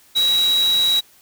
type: tone in noise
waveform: sine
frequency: 3869 Hz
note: B7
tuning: 36 cents flat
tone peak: -14 dBFS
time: 0.15-1.01 s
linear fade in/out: 20 ms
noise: white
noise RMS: -29 dBFS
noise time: 0.15-1.01 s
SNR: +12 dB
effects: white hiss -52 dBFS RMS until 1.21 s